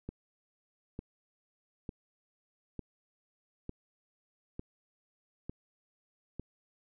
click train, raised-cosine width 3 ms, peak -26 dBFS, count 8, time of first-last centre 0.09-6.396 s, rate 1.11 Hz, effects none

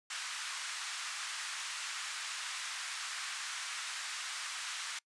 pink band-pass noise, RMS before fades -41 dBFS, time 0.1-4.99 s, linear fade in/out 5 ms, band 1200 to 9000 Hz, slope 24 dB/octave, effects noise-tail reverb RT60 0.1 s tail -25 dB re dry + resampled to 24000 Hz

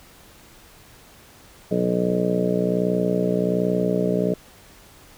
harmonic tone with a mistuned harmonic, 61.3 Hz, B1, 12 cents flat, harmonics 2 / 3 / 4 / 5 / 6 / 7 / 8 / 9 / 10, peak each -33 / -23 / -30 / -29 / -34 / -24 / -31 / -32 / -27 dBFS, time 1.71-4.34 s, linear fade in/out 5 ms, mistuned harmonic 2, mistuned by +50 cents, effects pink hiss -49 dBFS RMS until 5.17 s

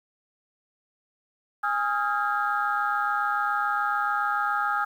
sine tone cluster, 822 / 1258 / 1385 / 1628 Hz, G#5 / D#6 / F6 / G#6, -18 / +19 / -15 / -35 cents, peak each -28 / -27 / -28 / -31 dBFS, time 1.63-4.85 s, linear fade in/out 10 ms, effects tanh soft clip ceiling -13 dBFS + 9-bit

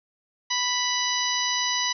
harmonic tone, 987.8 Hz, B5, in tune, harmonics 1 / 2 / 3 / 4 / 5 / 6, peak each -30 / -30 / -30 / -30 / -30 / -30 dBFS, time 0.5-1.93 s, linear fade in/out 10 ms, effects none

